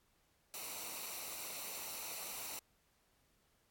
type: noise with comb filter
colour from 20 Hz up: white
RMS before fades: -45 dBFS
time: 0.54-2.59 s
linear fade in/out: 0 ms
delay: 0.6 ms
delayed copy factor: -0.6
effects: pink hiss -75 dBFS RMS until 3.7 s + AAC 64 kbps